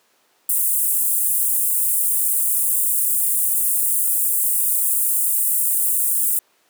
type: high-pass noise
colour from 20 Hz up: pink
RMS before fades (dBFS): -19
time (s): 0.49-6.39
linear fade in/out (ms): 2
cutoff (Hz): 8600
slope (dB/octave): 48
effects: pink hiss -60 dBFS RMS until 6.69 s + high-pass 400 Hz 12 dB/octave